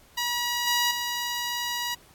10% pulse tone with level steps, 963 Hz, B5, 44 cents flat, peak -17 / -13 / -19 dBFS, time 0.17-1.95 s, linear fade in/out 10 ms, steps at 0.67 / 0.91 s, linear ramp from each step 2 ms, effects pink hiss -56 dBFS RMS until 2.14 s + AAC 64 kbps

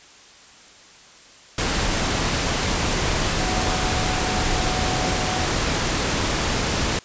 sine tone in noise, 740 Hz, F#5, in tune, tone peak -29 dBFS, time 3.4-5.45 s, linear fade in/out 2 ms, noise pink, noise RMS -22 dBFS, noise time 1.58-6.99 s, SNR -10 dB, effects white hiss -47 dBFS RMS until 7.04 s + resampled to 16000 Hz

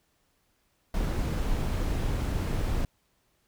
brown noise, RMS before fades -28 dBFS, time 0.94-2.85 s, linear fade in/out 2 ms, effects pink hiss -71 dBFS RMS until 3.47 s

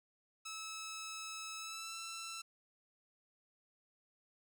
10% pulse tone with pitch glide, 1300 to 1335.8 Hz, E6 to E6, -24 to +23 cents, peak -35 dBFS, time 0.45-2.42 s, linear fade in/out 10 ms, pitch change +47 cents, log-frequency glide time 1.57-1.96 s, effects none

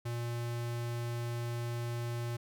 square tone, 118.7 Hz, A#2, 32 cents sharp, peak -35 dBFS, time 0.05-2.37 s, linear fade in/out 10 ms, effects none

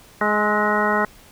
harmonic tone with a mistuned harmonic, 209.6 Hz, G#3, 16 cents sharp, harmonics 1 / 2 / 3 / 4 / 5 / 6 / 7 / 9, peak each -25 / -25 / -25 / -25 / -25 / -25 / -25 / -25 dBFS, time 0.21-1.05 s, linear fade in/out 2 ms, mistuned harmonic 6, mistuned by +36 cents, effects pink hiss -48 dBFS RMS until 1.31 s

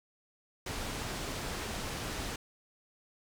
pink low-pass noise, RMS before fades -38 dBFS, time 0.66-2.36 s, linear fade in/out 5 ms, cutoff 8800 Hz, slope 12 dB/octave, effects none

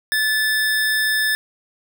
square tone pair together, 1739 / 3634 Hz, A6 / A#7, -21 / -45 cents, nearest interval octave + minor second, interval 1276 cents, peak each -18 / -27 dBFS, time 0.12-1.35 s, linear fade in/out 0 ms, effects none

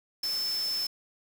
sine tone in noise, 5274 Hz, E8, in tune, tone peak -28 dBFS, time 0.23-0.87 s, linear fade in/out 5 ms, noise white, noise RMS -41 dBFS, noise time 0.23-0.87 s, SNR +10 dB, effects none

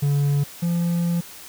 triangle tone pair in turn, 142.9 / 171.52 Hz, D3 / F3, -47 / -31 cents, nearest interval minor third, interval 316 cents, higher second, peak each -15 / -17 dBFS, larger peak first, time 0.02-0.44 / 0.62-1.21 s, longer second, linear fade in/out 10 ms, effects white hiss -41 dBFS RMS until 1.48 s

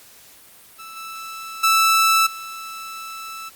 sawtooth tone with level steps, 1318.5 Hz, E6, in tune, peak -32 / -28 / -10 / -28 dBFS, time 0.78-3.5 s, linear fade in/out 20 ms, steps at 0.96 / 1.63 / 2.26 s, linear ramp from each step 10 ms, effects white hiss -47 dBFS RMS until 3.55 s + Opus 48 kbps

